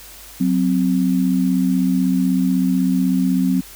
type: tone pair together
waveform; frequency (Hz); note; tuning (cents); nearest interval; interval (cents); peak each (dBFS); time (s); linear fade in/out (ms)
sine; 185 / 261.1; F#3 / C4; 0 / -3; tritone; 597; -17; 0.4-3.61; 10
effects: added 50 Hz sine -46 dBFS peak until 3.75 s + white hiss -40 dBFS RMS until 3.75 s